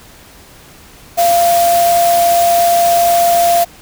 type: tone in noise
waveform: sine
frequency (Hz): 690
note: F5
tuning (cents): -21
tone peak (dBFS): -8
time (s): 1.17-3.65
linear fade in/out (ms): 20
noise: white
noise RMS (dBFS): -20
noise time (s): 1.17-3.65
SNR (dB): +9
effects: pink hiss -40 dBFS RMS until 3.81 s